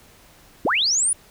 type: linear sweep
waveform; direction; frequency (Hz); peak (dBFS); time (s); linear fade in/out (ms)
sine; up; 168.6 to 9956; -17; 0.65-1.13; 2
effects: pink hiss -51 dBFS RMS until 1.3 s